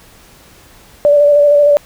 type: tone with vibrato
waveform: sine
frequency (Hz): 582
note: D5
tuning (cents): -16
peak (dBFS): -5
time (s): 1.05-1.77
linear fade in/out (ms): 0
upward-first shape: square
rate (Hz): 13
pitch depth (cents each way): 18
effects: pink hiss -43 dBFS RMS until 1.85 s